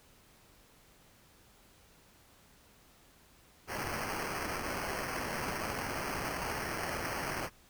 blue noise with sample-and-hold, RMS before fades -37 dBFS, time 3.67-7.5 s, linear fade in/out 50 ms, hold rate 3675 Hz, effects pink hiss -62 dBFS RMS until 7.69 s

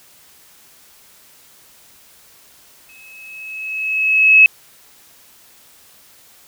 sine tone with exponential growth, 2578 Hz, E7, 39 cents flat, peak -3 dBFS, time 2.89-4.46 s, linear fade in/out 1 ms, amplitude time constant 340 ms, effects white hiss -48 dBFS RMS until 6.47 s

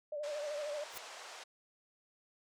sine tone with vibrato, 591 Hz, D5, 11 cents sharp, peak -37 dBFS, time 0.12-0.84 s, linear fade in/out 5 ms, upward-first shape sine, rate 13 Hz, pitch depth 56 cents each way
pink band-pass noise, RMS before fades -50 dBFS, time 0.23-1.44 s, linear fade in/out 10 ms, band 550 to 7700 Hz, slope 24 dB/octave
white noise with exponential growth, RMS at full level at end -40 dBFS, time 0.89-0.98 s, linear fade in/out 5 ms, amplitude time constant 19 ms
effects none

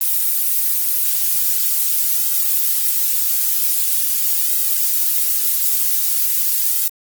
violet noise with flanger, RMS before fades -17 dBFS, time 0.01-6.88 s, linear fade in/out 2 ms, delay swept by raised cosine 1.7 to 7.4 ms, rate 0.44 Hz, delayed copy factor -1, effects Opus 24 kbps

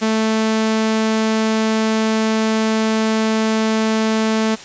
sawtooth tone, 220 Hz, A3, in tune, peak -11 dBFS, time 0.01-4.56 s, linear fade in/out 20 ms, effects white hiss -36 dBFS RMS until 4.64 s + resampled to 16000 Hz

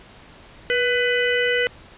harmonic tone with a mistuned harmonic, 498.9 Hz, B4, 17 cents sharp, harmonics 1 / 3 / 4 / 5 / 6, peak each -21 / -25 / -23 / -31 / -27 dBFS, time 0.7-1.67 s, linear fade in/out 0 ms, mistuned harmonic 1, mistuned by -42 cents, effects pink hiss -46 dBFS RMS until 1.97 s + resampled to 8000 Hz

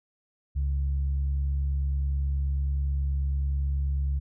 sine tone pair together, 69.3 / 138.6 Hz, C#2 / C#3, 0 / 0 cents, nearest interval octave, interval 1200 cents, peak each -24 / -36 dBFS, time 0.55-4.2 s, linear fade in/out 20 ms, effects none

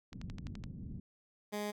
white low-pass noise, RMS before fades -45 dBFS, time 0.12-1 s, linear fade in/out 2 ms, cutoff 210 Hz, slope 24 dB/octave
click train, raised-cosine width 0.2 ms, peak -32 dBFS, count 7, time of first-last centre 0.13-0.638 s, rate 11.8 Hz
15% pulse tone, 207.9 Hz, G#3, 2 cents sharp, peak -30 dBFS, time 1.52-1.72 s, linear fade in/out 20 ms
effects none

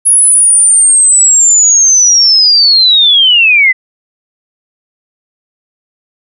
sine linear sweep, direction down, 10548 to 1988 Hz, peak -3 dBFS, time 0.05-3.73 s, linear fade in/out 20 ms, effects none

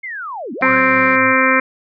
sine linear two-way sweep, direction down then up, 2177 to 207.9 to 1863 Hz, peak -24 dBFS, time 0.03-0.81 s, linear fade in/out 10 ms, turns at 0.53 s
sawtooth tone, 186.2 Hz, F#3, 11 cents sharp, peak -25 dBFS, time 0.61-1.16 s, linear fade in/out 2 ms
harmonic tone, 261.6 Hz, C4, in tune, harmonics 1 / 2 / 4 / 5 / 6 / 7 / 8 / 9, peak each -19 / -19 / -19 / -19 / -19 / -19 / -19 / -19 dBFS, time 0.62-1.6 s, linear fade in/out 5 ms
triangle tone with tremolo, 112.3 Hz, A2, 36 cents sharp, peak -28 dBFS, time 0.65-1.36 s, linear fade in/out 50 ms, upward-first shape triangle, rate 3.7 Hz, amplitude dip 65%
effects resampled to 11025 Hz

